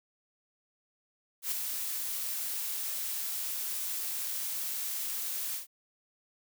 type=noise with ADSR envelope; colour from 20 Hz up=blue; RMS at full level=-30 dBFS; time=1.42-5.67 s; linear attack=98 ms; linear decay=4 ms; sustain=-5 dB; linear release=130 ms; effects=none

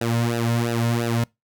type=tone with flanger; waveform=sawtooth; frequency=117.2 Hz; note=A#2; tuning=10 cents sharp; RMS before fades=-22 dBFS; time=0.01-1.24 s; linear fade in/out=5 ms; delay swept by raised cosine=0.9 to 2.6 ms; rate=2.9 Hz; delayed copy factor=-1; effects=noise-tail reverb RT60 0.2 s tail -25 dB re dry

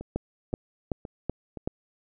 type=two click trains; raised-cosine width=2 ms; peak=-24 / -14 dBFS; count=4 / 5; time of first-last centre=0.01-1.573 / 0.16-1.675 s; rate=1.92 / 2.64 Hz; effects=none

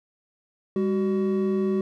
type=tone pair together; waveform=triangle; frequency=201 / 376.3 Hz; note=G3 / F#4; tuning=+44 / +29 cents; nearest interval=major seventh; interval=1085 cents; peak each=-22 dBFS; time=0.76-1.81 s; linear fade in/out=2 ms; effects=none

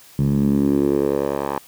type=tone with band-pass filter sweep; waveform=10% pulse; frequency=70 Hz; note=C#2; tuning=18 cents sharp; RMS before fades=-19 dBFS; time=0.19-1.59 s; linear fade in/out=0 ms; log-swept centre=150 to 840 Hz; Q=2.8; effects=white hiss -47 dBFS RMS until 1.67 s

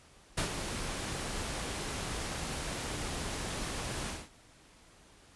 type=noise with ADSR envelope; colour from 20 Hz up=pink; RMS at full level=-30 dBFS; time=0.37-4.29 s; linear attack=11 ms; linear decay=98 ms; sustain=-7 dB; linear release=220 ms; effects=pink hiss -59 dBFS RMS until 5.35 s + resampled to 24000 Hz

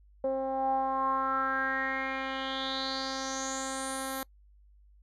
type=tone with low-pass filter sweep; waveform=10% pulse; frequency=266.3 Hz; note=C4; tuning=31 cents sharp; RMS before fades=-32 dBFS; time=0.24-4.23 s; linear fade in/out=2 ms; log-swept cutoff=560 to 12000 Hz; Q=6; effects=noise-tail reverb RT60 0.1 s tail -25 dB re dry + added 50 Hz sine -56 dBFS peak until 5.02 s

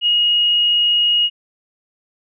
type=tone; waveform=sine; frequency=2879 Hz; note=F#7; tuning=48 cents flat; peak=-12 dBFS; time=0.01-1.3 s; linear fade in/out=50 ms; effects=none

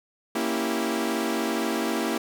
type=chord; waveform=sawtooth; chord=A# diminished seventh; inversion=none; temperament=equal; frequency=233.1 / 277.2 / 329.6 / 392 Hz; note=A#3 / C#4 / E4 / G4; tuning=0 / 0 / 0 / 0 cents; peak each=-25 / -28 / -25 / -28 dBFS; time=0.35-2.18 s; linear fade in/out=5 ms; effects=none

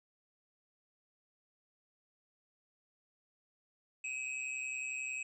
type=tone with amplitude modulation; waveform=square; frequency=2549 Hz; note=D#7; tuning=41 cents sharp; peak=-35 dBFS; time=4.04-5.23 s; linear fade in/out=5 ms; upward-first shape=sine; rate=131 Hz; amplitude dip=65%; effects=resampled to 22050 Hz

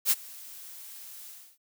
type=noise with ADSR envelope; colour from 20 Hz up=blue; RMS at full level=-21 dBFS; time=0.05-1.58 s; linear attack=62 ms; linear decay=34 ms; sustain=-24 dB; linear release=300 ms; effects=none

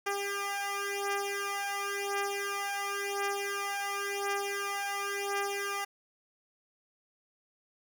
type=beating tone pair; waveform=10% pulse; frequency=400 / 400.94 Hz; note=G4 / G4; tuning=+35 / +39 cents; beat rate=0.94 Hz; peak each=-27 / -26 dBFS; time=0.06-5.85 s; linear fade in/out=10 ms; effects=none

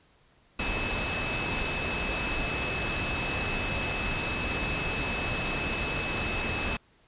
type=tone in noise; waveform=sine; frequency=2595 Hz; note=E7; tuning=28 cents flat; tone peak=-33 dBFS; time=0.59-6.77 s; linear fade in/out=5 ms; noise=pink; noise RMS=-31 dBFS; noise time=0.59-6.77 s; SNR=-5 dB; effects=pink hiss -63 dBFS RMS until 7.07 s + resampled to 8000 Hz

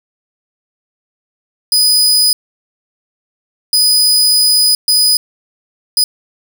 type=tone bursts at uneven times; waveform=sawtooth; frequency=4978 Hz; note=D#8; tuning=in tune; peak=-5 dBFS; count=4; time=1.72-2.33 / 3.73-4.75 / 4.88-5.17 / 5.97-6.04 s; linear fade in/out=2 ms; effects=none

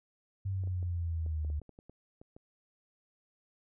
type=exponential sweep; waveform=sine; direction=down; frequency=98 to 73.42 Hz; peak=-31 dBFS; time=0.45-1.6 s; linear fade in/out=10 ms
type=clicks; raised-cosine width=2 ms; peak=-38 dBFS; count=12; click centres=0.637 / 0.674 / 0.828 / 1.263 / 1.448 / 1.501 / 1.617 / 1.693 / 1.789 / 1.896 / 2.215 / 2.365 s
effects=none

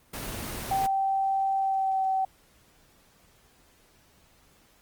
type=noise; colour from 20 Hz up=pink; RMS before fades=-35 dBFS; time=0.13-0.87 s; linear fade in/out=10 ms
type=tone with pitch glide; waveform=sine; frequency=777 to 765 Hz; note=G5 to G5; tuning=-16 to -42 cents; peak=-23 dBFS; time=0.71-2.25 s; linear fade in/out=5 ms; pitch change=-26 cents; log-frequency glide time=1.58-2.06 s
effects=pink hiss -61 dBFS RMS until 4.81 s + Opus 24 kbps

